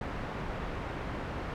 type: low-pass noise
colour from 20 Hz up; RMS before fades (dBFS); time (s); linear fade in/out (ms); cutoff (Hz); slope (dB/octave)
pink; -37; 0.01-1.54; 2; 1800; 12
effects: none